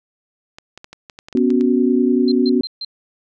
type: clicks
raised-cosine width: 0.2 ms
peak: -19 dBFS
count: 11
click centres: 0.585 / 0.776 / 0.844 / 0.93 / 1.098 / 1.189 / 1.285 / 1.327 / 1.373 / 1.504 / 1.61 s
type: chord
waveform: sine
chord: B suspended second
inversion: none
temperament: equal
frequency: 246.9 / 277.2 / 370 Hz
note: B3 / C#4 / F#4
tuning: 0 / 0 / 0 cents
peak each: -15 / -18 / -18 dBFS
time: 1.35-2.61 s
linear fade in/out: 2 ms
type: tone bursts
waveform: sine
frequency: 4136 Hz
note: C8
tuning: 21 cents flat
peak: -24 dBFS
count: 4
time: 2.28-2.848 s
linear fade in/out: 2 ms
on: 37 ms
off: 140 ms
effects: none